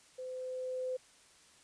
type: tone with level ramp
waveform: sine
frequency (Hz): 511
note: C5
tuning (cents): -41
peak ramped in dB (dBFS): -40 to -33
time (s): 0.18-0.97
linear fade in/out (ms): 10
effects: white hiss -62 dBFS RMS until 1.63 s + resampled to 22050 Hz